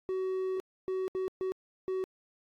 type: tone bursts at uneven times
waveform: triangle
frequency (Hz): 376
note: F#4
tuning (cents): +28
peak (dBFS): -28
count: 5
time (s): 0.09-0.6 / 0.88-1.08 / 1.15-1.28 / 1.41-1.52 / 1.88-2.04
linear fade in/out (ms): 0
effects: AAC 48 kbps